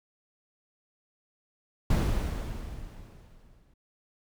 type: noise with exponential decay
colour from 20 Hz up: brown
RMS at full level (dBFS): -22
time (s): 1.9-3.74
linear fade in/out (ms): 5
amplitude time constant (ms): 400
effects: none